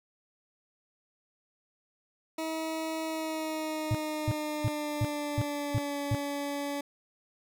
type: tone with pitch glide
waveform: 20% pulse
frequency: 320 to 285.1 Hz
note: D#4 to C#4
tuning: +49 to +49 cents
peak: -27 dBFS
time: 2.38-6.81 s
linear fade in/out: 5 ms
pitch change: -200 cents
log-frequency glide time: 3.05-5.99 s
type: tone bursts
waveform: sine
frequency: 113.1 Hz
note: A2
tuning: 48 cents sharp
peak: -24 dBFS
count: 7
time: 3.91-6.149 s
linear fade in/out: 0 ms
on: 37 ms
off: 330 ms
effects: none